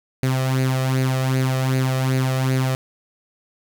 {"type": "tone with flanger", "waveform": "sawtooth", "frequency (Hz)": 130.81, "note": "C3", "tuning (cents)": 0, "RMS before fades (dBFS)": -20, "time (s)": [0.23, 2.75], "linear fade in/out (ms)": 0, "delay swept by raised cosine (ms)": [0.45, 1.65], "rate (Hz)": 2.6, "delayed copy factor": 0.6, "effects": []}